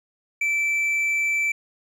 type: tone with hard clipping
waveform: sine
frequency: 2326 Hz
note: D7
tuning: 17 cents flat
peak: -21 dBFS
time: 0.41-1.52 s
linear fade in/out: 5 ms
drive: 3 dB
effects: none